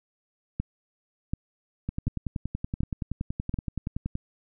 two click trains, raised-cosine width 5 ms, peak -15 / -17 dBFS, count 5 / 25, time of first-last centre 0.6-3.541 / 1.89-4.154 s, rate 1.36 / 10.6 Hz, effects none

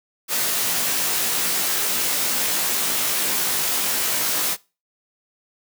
white noise with comb filter, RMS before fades -22 dBFS, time 0.28-4.57 s, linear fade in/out 50 ms, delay 17 ms, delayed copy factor +0.95, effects noise-tail reverb RT60 0.3 s tail -22 dB re dry + high-pass 150 Hz 12 dB/octave

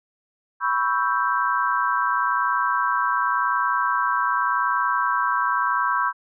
sine chord, C# half-diminished seventh, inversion third, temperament equal, 987.8 / 1108.7 / 1318.5 / 1568 Hz, B5 / C#6 / E6 / G6, 0 / 0 / 0 / 0 cents, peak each -24 / -24 / -26 / -25 dBFS, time 0.6-6.13 s, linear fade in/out 50 ms, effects none

